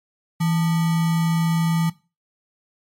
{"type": "tone with sample-and-hold", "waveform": "sine", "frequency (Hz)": 164.81, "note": "E3", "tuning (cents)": 0, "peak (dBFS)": -17, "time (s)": [0.4, 1.9], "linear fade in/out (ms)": 10, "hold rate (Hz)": 1050, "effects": ["noise-tail reverb RT60 0.3 s tail -19 dB re dry", "MP3 64 kbps"]}